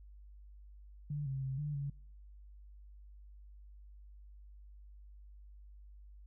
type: tone with pitch steps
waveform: sine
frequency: 146.5 / 134.6 / 133 / 148 / 140.9 Hz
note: D3 / C3 / C3 / D3 / C#3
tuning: -4 / +49 / +29 / +14 / +29 cents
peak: -35 dBFS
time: 1.1-1.9 s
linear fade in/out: 5 ms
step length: 160 ms
effects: noise-tail reverb RT60 0.7 s tail -26 dB re dry + added 50 Hz sine -52 dBFS peak until 6.26 s